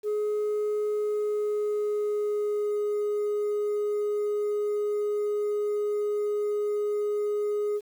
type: tone with pitch glide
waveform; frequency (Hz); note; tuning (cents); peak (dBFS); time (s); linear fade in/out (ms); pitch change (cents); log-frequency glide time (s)
sine; 420.8 to 416; G#4 to G#4; +23 to +3; -22; 0.03-7.81; 50; -20; 0.87-2.75
effects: tanh soft clip ceiling -24 dBFS + 9-bit